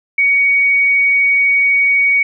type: tone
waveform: sine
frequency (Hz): 2244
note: C#7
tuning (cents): +21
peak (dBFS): -9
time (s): 0.18-2.23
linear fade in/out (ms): 5
effects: none